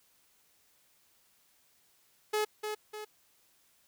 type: tone with echo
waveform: sawtooth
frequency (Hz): 425.4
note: G#4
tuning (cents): +42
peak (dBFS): -24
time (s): 2.33-2.45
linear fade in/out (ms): 10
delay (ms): 300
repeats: 2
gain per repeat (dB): -6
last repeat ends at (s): 3.05
effects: white hiss -68 dBFS RMS until 3.87 s